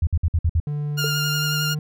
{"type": "tone bursts", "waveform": "sine", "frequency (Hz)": 82.5, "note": "E2", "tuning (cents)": 2, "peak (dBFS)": -15, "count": 6, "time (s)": [0.02, 0.601], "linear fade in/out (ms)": 5, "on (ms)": 51, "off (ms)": 55}
{"type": "tone with pitch glide", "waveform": "triangle", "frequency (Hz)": [147.3, 151.44], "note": ["D3", "D#3"], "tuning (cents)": [6, -47], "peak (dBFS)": -21, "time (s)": [0.67, 1.79], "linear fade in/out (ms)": 2, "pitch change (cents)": 47, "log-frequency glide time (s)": [1.04, 1.62]}
{"type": "tone with vibrato", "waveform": "15% pulse", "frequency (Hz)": 1408, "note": "F6", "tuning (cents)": 14, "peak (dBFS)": -16, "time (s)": [0.97, 1.75], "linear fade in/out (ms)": 20, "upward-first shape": "triangle", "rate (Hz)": 11, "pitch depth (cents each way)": 25}
{"type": "tone with exponential decay", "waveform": "sine", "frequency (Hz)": 440, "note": "A4", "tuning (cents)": 0, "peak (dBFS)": -22, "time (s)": [1.04, 1.13], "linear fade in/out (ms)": 2, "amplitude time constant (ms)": 18}
{"effects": []}